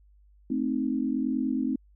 sine chord, A diminished, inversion none, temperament equal, 220 / 261.6 / 311.1 Hz, A3 / C4 / Eb4, 0 / 0 / 0 cents, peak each -31 / -27 / -31 dBFS, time 0.5-1.76 s, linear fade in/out 5 ms, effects added 50 Hz sine -55 dBFS peak until 1.95 s

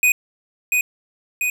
square tone with echo, 2489 Hz, D#7, in tune, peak -13 dBFS, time 0.03-0.12 s, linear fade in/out 2 ms, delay 690 ms, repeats 2, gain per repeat -3 dB, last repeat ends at 1.5 s, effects none

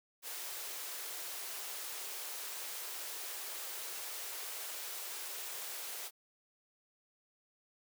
white high-pass noise, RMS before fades -43 dBFS, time 0.22-6.11 s, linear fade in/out 50 ms, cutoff 350 Hz, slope 48 dB/octave, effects none

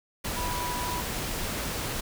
sine tone in noise, 981 Hz, B5, 12 cents flat, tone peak -32 dBFS, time 0.36-1.01 s, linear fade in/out 10 ms, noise pink, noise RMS -32 dBFS, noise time 0.24-2.01 s, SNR -3 dB, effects none

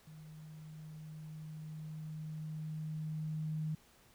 sine tone with level ramp, 155.56 Hz, D#3, in tune, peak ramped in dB -50 to -34 dBFS, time 0.07-3.75 s, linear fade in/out 5 ms, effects pink hiss -65 dBFS RMS until 4.14 s

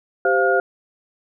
sine tone cluster, 391.3 / 520 / 695 / 1429 Hz, G4 / C5 / F5 / F6, -3 / -11 / -9 / +39 cents, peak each -20 dBFS, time 0.25-0.6 s, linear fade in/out 2 ms, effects none

